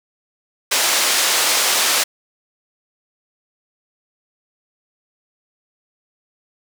white band-pass noise, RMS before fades -17 dBFS, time 0.71-2.04 s, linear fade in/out 10 ms, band 460 to 7900 Hz, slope 12 dB/octave, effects none

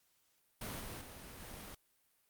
pink noise with level steps, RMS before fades -43 / -46 / -51 / -49 dBFS, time 0.61-1.75 s, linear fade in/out 5 ms, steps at 0.8 / 1.01 / 1.4 s, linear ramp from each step 2 ms, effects white hiss -75 dBFS RMS until 2.29 s + Opus 48 kbps

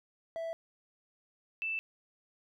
triangle / sine tone pair in turn, 659.3 / 2648 Hz, E5 / E7, 0 / +7 cents, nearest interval 2 octaves, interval 2407 cents, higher second, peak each -33 / -32 dBFS, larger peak second, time 0.36-0.53 / 1.62-1.79 s, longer neither, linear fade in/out 0 ms, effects none

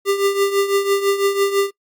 square tone with tremolo, 397.4 Hz, G4, 24 cents sharp, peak -13 dBFS, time 0.05-1.71 s, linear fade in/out 50 ms, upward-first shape triangle, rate 6 Hz, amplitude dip 75%, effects noise-tail reverb RT60 0.1 s tail -23 dB re dry + Opus 48 kbps

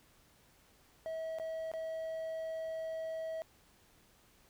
triangle tone with dropouts, 645 Hz, E5, 38 cents flat, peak -35 dBFS, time 1.06-3.42 s, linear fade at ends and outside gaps 0 ms, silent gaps 1.386-1.398 / 1.716-1.737 s, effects pink hiss -66 dBFS RMS until 4.49 s

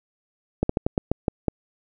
slowing click train, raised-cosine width 2 ms, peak -7 dBFS, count 8, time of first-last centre 0.63-1.483 s, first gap 64 ms, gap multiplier 1.21, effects none

